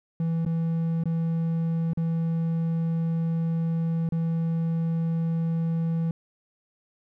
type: tone with dropouts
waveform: triangle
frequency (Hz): 164.81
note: E3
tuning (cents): 0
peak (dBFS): -21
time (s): 0.2-6.11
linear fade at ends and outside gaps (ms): 2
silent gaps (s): 0.451-0.462 / 1.037-1.056 / 1.934-1.973 / 4.09-4.122
effects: none